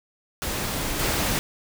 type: noise with level steps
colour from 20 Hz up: pink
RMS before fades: -28 / -24 dBFS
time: 0.42-1.39 s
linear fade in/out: 0 ms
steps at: 0.99 s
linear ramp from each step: 2 ms
effects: none